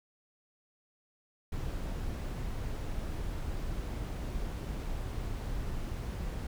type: noise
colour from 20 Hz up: brown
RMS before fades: -36 dBFS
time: 1.52-6.47 s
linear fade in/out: 5 ms
effects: none